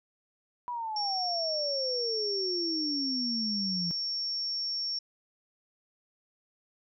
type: exponential sweep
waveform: sine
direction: down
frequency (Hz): 987.8 to 169.6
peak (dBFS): -32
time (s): 0.68-3.91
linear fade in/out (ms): 0
type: tone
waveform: sine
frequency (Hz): 5480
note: F8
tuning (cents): -34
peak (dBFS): -30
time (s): 0.96-4.99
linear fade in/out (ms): 5
effects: none